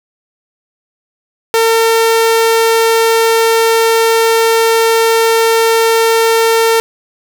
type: tone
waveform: sawtooth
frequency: 453.5 Hz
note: A#4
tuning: 48 cents flat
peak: -4 dBFS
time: 1.54-6.8 s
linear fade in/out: 0 ms
effects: none